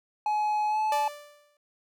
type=tone with pitch glide; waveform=triangle; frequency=846 to 862.8 Hz; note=G#5 to A5; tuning=+32 to -34 cents; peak=-22 dBFS; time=0.26-1.08 s; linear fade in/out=2 ms; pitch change=+34 cents; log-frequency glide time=0.68-0.79 s
type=tone with exponential decay; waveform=sawtooth; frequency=587.3 Hz; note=D5; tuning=in tune; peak=-24 dBFS; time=0.92-1.57 s; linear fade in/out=2 ms; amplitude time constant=140 ms
effects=none